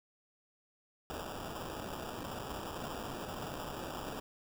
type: noise with sample-and-hold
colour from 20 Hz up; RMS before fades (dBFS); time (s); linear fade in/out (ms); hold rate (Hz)
white; -42; 1.1-4.2; 0; 2100
effects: none